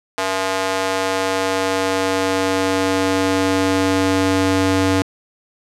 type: tone with high-pass filter sweep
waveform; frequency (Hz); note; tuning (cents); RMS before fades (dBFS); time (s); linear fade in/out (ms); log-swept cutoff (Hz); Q
square; 95.1; F#2; +48; -18; 0.18-5.02; 0; 650 to 200; 1.1
effects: low-pass 9000 Hz 12 dB/octave